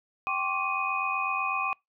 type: tone cluster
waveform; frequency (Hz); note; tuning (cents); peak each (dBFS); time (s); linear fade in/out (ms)
sine; 777 / 1069 / 1157 / 2497; G5 / C6 / D6 / D#7; -16 / +37 / -26 / +6; -34 / -32 / -31 / -31; 0.27-1.73; 0
effects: noise-tail reverb RT60 0.2 s tail -26 dB re dry